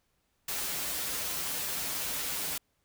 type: noise with comb filter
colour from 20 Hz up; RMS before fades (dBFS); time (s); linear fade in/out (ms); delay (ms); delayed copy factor
white; -34; 0.48-2.58; 5; 9.1; -0.65
effects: pink hiss -75 dBFS RMS until 2.84 s